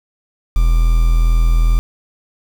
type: tone with quantisation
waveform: triangle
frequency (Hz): 41.2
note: E1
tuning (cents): 0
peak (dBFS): -7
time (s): 0.56-1.79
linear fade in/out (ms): 0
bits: 5
effects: none